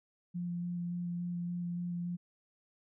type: tone with vibrato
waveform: sine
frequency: 174.61 Hz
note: F3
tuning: in tune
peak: -34 dBFS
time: 0.34-2.17 s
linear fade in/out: 20 ms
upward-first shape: square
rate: 3.5 Hz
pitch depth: 9 cents each way
effects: none